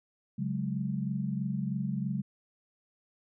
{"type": "chord", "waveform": "sine", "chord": "C# suspended fourth", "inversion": "none", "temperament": "just", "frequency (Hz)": [138.59, 184.79, 207.9], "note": ["C#3", "F#3", "G#3"], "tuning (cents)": [0, -2, 2], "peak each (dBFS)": -34, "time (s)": [0.38, 2.22], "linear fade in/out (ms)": 10, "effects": []}